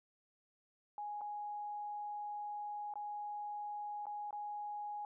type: tone with dropouts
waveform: sine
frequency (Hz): 830.6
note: G#5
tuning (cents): 0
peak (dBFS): -40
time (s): 0.98-5.05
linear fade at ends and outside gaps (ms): 1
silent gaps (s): 1.21-1.215 / 2.938-2.956 / 4.056-4.067 / 4.308-4.328
effects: none